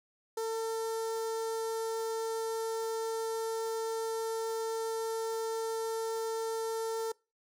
sawtooth tone with notch filter, 449.4 Hz, A4, 37 cents sharp, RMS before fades -34 dBFS, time 0.37-7.12 s, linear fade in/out 5 ms, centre 2500 Hz, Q 0.51, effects noise-tail reverb RT60 0.3 s tail -24 dB re dry + low-pass 12000 Hz 12 dB/octave

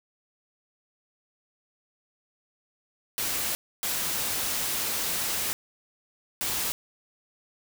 white noise bursts at uneven times, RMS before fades -29 dBFS, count 3, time 3.18-3.55 / 3.83-5.53 / 6.41-6.72 s, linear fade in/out 0 ms, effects none

